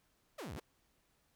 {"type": "exponential two-way sweep", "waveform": "sawtooth", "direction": "down then up", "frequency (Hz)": [698.5, 57, 669], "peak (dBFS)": -39, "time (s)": [0.38, 0.6], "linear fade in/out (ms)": 10, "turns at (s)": 0.55, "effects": ["pink hiss -75 dBFS RMS until 1.35 s"]}